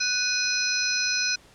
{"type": "tone cluster", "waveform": "sine", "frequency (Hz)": [1493, 2490, 4122, 5110, 5950], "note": ["F#6", "D#7", "C8", "D#8", "F#8"], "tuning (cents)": [15, 1, -27, 45, 9], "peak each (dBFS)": -29, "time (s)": [0, 1.36], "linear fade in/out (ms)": 10, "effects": ["pink hiss -54 dBFS RMS until 1.54 s", "low-pass 9000 Hz 12 dB/octave"]}